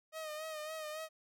sawtooth tone with vibrato, 622 Hz, D#5, 1 cent flat, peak -37 dBFS, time 0.12-1.09 s, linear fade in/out 50 ms, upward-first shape sine, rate 3.6 Hz, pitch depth 46 cents each way, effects none

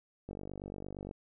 click train, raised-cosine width 2 ms, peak -29 dBFS, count 41, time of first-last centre 0.29-1.111 s, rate 48.7 Hz, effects none

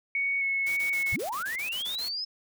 sine tone with vibrato, 2211 Hz, C#7, 5 cents flat, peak -25 dBFS, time 0.15-1.16 s, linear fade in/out 2 ms, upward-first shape square, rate 1.9 Hz, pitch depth 13 cents each way
white noise bursts, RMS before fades -41 dBFS, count 11, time 0.66-2.09 s, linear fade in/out 10 ms, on 110 ms, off 22 ms
sine linear sweep, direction up, 36.71 to 5200 Hz, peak -30 dBFS, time 1.12-2.25 s, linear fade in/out 10 ms
effects none

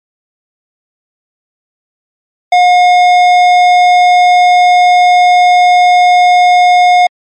triangle tone with tanh clipping, 718 Hz, F5, 48 cents sharp, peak -5 dBFS, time 2.52-7.07 s, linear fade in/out 5 ms, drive 17 dB, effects MP3 64 kbps

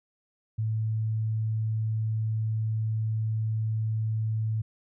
sine tone, 110 Hz, A2, in tune, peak -25 dBFS, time 0.58-4.62 s, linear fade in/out 10 ms, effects none

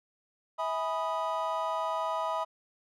triangle chord, E major seventh, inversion none, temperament equal with one note detuned, 648.3 / 830.6 / 987.8 / 1244.5 Hz, E5 / G#5 / B5 / D#6, -29 / 0 / 0 / 0 cents, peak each -32 / -37 / -31 / -34 dBFS, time 0.58-2.45 s, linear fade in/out 20 ms, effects none

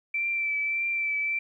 sine tone with vibrato, 2334 Hz, D7, 11 cents flat, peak -25 dBFS, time 0.14-1.39 s, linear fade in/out 5 ms, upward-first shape triangle, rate 1.7 Hz, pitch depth 27 cents each way, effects 11-bit

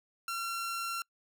sawtooth tone, 1365 Hz, F6, 40 cents flat, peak -30 dBFS, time 0.28-1.02 s, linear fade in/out 2 ms, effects noise-tail reverb RT60 0.1 s tail -26 dB re dry

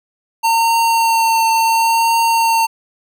square tone with vibrato, 910 Hz, A#5, 42 cents flat, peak -12 dBFS, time 0.43-2.67 s, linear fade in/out 20 ms, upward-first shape triangle, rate 0.71 Hz, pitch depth 17 cents each way, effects none

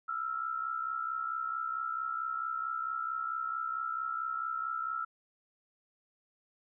sine tone pair together, 1316 / 1380.5 Hz, E6 / F6, -3 / -20 cents, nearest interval minor second, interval 83 cents, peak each -34 / -38 dBFS, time 0.08-5.05 s, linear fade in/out 10 ms, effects none

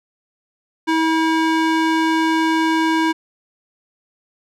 square tone with band-pass filter, 322.1 Hz, E4, 40 cents flat, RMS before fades -17 dBFS, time 0.87-3.13 s, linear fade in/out 20 ms, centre 1200 Hz, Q 0.53, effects none

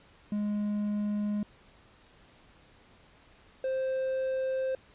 triangle tone pair in turn, 207.7 / 524.8 Hz, G#3 / C5, 0 / +5 cents, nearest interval octave + major third, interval 1605 cents, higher second, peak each -26 dBFS, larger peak neither, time 0.32-1.43 / 3.64-4.75 s, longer neither, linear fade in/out 2 ms, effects pink hiss -59 dBFS RMS until 4.94 s + resampled to 8000 Hz

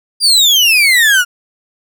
35% pulse exponential sweep, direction down, 4861 to 1396.9 Hz, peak -5 dBFS, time 0.2-1.25 s, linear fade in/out 50 ms, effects none

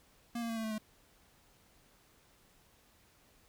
square tone with pitch steps, 235.5 / 231.3 / 227.2 / 223.2 / 219.2 / 215.3 Hz, A#3 / A#3 / A#3 / A3 / A3 / A3, +18 / -13 / -44 / +25 / -6 / -37 cents, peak -36 dBFS, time 0.35-0.782 s, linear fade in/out 5 ms, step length 72 ms, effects pink hiss -66 dBFS RMS until 3.48 s

